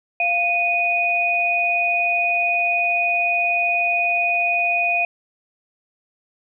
sine tone pair together, 695.6 / 2479 Hz, F5 / D#7, -7 / -7 cents, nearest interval octave + minor seventh, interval 2200 cents, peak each -22 / -18 dBFS, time 0.2-5.05 s, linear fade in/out 2 ms, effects none

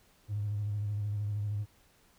triangle tone with vibrato, 103.6 Hz, G#2, 4 cents flat, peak -27 dBFS, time 0.28-1.66 s, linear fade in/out 50 ms, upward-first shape square, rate 13 Hz, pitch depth 30 cents each way, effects tanh soft clip ceiling -28 dBFS + pink hiss -65 dBFS RMS until 2.18 s

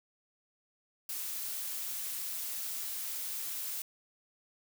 blue noise, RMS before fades -38 dBFS, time 1.09-3.82 s, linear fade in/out 2 ms, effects none

